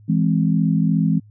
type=chord; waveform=sine; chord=E augmented; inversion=none; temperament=equal; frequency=164.81 / 207.7 / 261.6 Hz; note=E3 / G#3 / B#3; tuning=0 / 0 / 0 cents; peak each=-17 / -20 / -22 dBFS; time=0.08-1.2 s; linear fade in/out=20 ms; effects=added 105 Hz sine -44 dBFS peak until 1.3 s